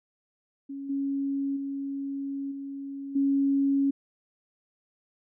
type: tone with level steps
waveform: sine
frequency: 276.6 Hz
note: C#4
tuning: 4 cents flat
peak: -34 / -26 / -30 / -34 / -21 dBFS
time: 0.69-3.91 s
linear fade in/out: 10 ms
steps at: 0.89 / 1.56 / 2.51 / 3.15 s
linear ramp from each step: 10 ms
effects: none